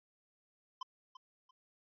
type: tone with echo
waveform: square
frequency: 1032 Hz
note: C6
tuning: 24 cents flat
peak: -39 dBFS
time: 0.81-0.83 s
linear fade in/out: 5 ms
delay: 340 ms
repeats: 2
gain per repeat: -12 dB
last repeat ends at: 1.51 s
effects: resampled to 11025 Hz